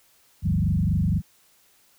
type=tone with frequency modulation; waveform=sine; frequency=128.8 Hz; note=C3; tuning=27 cents flat; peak=-19 dBFS; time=0.42-1.22 s; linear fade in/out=50 ms; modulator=24.1 Hz; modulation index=2.7; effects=white hiss -60 dBFS RMS until 1.98 s